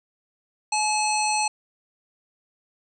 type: harmonic tone with a mistuned harmonic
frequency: 852 Hz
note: G#5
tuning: 44 cents sharp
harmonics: 1 / 3 / 5 / 7 / 9 / 10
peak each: -23 / -28 / -30 / -31 / -33 / -33 dBFS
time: 0.72-1.48 s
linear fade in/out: 5 ms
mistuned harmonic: 3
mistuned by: +20 cents
effects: none